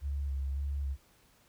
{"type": "tone with vibrato", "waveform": "sine", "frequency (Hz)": 69.3, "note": "C#2", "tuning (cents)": 0, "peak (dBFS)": -31, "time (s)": [0.01, 0.97], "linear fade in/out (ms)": 50, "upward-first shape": "square", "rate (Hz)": 1.8, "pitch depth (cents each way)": 27, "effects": ["pink hiss -65 dBFS RMS until 1.48 s"]}